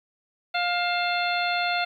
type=harmonic tone with a mistuned harmonic; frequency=705 Hz; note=F5; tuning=16 cents sharp; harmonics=1 / 2 / 3 / 4 / 5 / 6; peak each=-26 / -29 / -31 / -32 / -33 / -34 dBFS; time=0.54-1.85 s; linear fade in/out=10 ms; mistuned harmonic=4; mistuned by=-87 cents; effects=10-bit